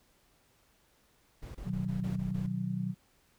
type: noise bursts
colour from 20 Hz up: brown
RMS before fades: -43 dBFS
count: 7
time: 1.42-2.468 s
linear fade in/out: 10 ms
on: 130 ms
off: 23 ms
type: chord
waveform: sine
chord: B major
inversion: none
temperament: just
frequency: 123.47 / 154.34 / 185.21 Hz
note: B2 / D#3 / F#3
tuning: 0 / -14 / +2 cents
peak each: -37 / -38 / -33 dBFS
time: 1.64-2.95 s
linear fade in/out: 50 ms
effects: pink hiss -68 dBFS RMS until 3.38 s